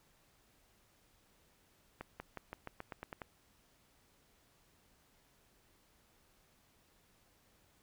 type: accelerating click train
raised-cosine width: 0.5 ms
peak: -28 dBFS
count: 10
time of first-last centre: 2.01-3.218 s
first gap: 190 ms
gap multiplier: 0.91
effects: pink hiss -70 dBFS RMS until 7.82 s